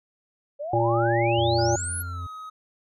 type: exponential sweep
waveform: sine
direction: up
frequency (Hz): 554.4 to 11890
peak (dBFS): -29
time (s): 0.59-2.03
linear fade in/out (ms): 20
type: harmonic tone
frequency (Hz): 116.3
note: A#2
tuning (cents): -4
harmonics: 1 / 3 / 5 / 7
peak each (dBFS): -25 / -25 / -25 / -25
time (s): 0.73-1.76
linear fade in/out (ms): 5
type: tone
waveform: triangle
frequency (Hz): 87.31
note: F2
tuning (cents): 0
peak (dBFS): -29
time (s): 1.37-2.27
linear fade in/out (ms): 10
type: tone with pitch glide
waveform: triangle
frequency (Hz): 1444 to 1264.4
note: F#6 to D#6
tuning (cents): -43 to +27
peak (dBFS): -34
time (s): 1.58-2.5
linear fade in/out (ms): 10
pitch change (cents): -230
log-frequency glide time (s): 1.99-2.23
effects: none